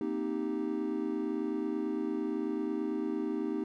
triangle chord, C minor seventh, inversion third, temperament equal, 233.1 / 261.6 / 311.1 / 392 Hz, Bb3 / C4 / Eb4 / G4, 0 / 0 / 0 / 0 cents, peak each -36 / -36 / -32 / -35 dBFS, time 0.01-3.64 s, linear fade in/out 2 ms, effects none

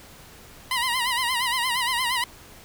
15% pulse tone with vibrato, 987.8 Hz, B5, in tune, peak -16 dBFS, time 0.71-2.24 s, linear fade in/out 2 ms, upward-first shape sine, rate 8.6 Hz, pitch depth 100 cents each way, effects pink hiss -47 dBFS RMS until 2.64 s

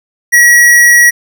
square tone, 1917 Hz, A#6, 48 cents sharp, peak -3 dBFS, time 0.32-1.11 s, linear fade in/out 20 ms, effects none

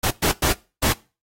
pink noise bursts at uneven times, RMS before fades -20 dBFS, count 4, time 0.03-0.11 / 0.22-0.32 / 0.42-0.53 / 0.82-0.93 s, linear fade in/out 10 ms, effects noise-tail reverb RT60 0.3 s tail -20 dB re dry + AAC 48 kbps

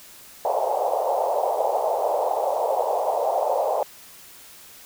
pink band-pass noise, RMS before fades -23 dBFS, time 0.45-3.83 s, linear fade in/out 0 ms, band 500 to 880 Hz, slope 48 dB/octave, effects white hiss -46 dBFS RMS until 4.85 s

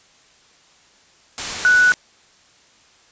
sine tone in noise, 1480 Hz, F#6, in tune, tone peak -10 dBFS, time 1.65-1.92 s, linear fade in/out 0 ms, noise white, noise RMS -25 dBFS, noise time 1.38-1.94 s, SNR +12 dB, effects white hiss -53 dBFS RMS until 3.11 s + resampled to 16000 Hz

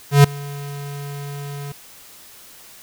square tone with ADSR envelope, 142.4 Hz, C#3, 47 cents sharp, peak -5 dBFS, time 0.11-1.72 s, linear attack 130 ms, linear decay 7 ms, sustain -24 dB, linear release 3 ms, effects white hiss -44 dBFS RMS until 2.82 s

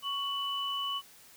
sine tone pair together, 1115 / 2977 Hz, C#6 / F#7, +10 / +10 cents, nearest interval octave + perfect fourth, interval 1700 cents, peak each -35 / -33 dBFS, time 0.02-1.02 s, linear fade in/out 50 ms, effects white hiss -56 dBFS RMS until 1.36 s

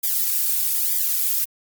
violet noise with flanger, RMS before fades -21 dBFS, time 0.03-1.45 s, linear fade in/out 10 ms, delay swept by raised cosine 0.72 to 2.72 ms, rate 1.1 Hz, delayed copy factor -0.95, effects Opus 48 kbps

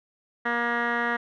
10% pulse tone with low-pass filter, 237.1 Hz, A#3, 30 cents sharp, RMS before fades -26 dBFS, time 0.45-1.17 s, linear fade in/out 10 ms, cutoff 1900 Hz, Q 6.1, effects none

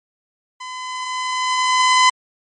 sawtooth tone with level ramp, 1015 Hz, B5, 47 cents sharp, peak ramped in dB -26 to -5 dBFS, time 0.6-2.1 s, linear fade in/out 10 ms, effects MP3 32 kbps

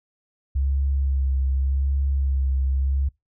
sine tone with vibrato, 67.7 Hz, C#2, 40 cents flat, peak -19 dBFS, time 0.55-3.09 s, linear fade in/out 10 ms, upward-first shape sine, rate 0.86 Hz, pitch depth 29 cents each way, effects noise-tail reverb RT60 0.2 s tail -25 dB re dry

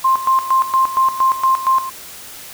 sine tone with tremolo, 1054 Hz, C6, 12 cents sharp, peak -10 dBFS, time 0.04-1.9 s, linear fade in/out 10 ms, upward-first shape square, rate 4.3 Hz, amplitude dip 75%, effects white hiss -35 dBFS RMS until 2.53 s

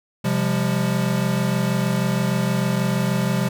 square chord, C suspended fourth, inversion none, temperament equal with one note detuned, 130.81 / 174.61 / 201 Hz, C3 / F3 / G3, 0 / 0 / +44 cents, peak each -24 dBFS, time 0.24-3.49 s, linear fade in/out 10 ms, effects none

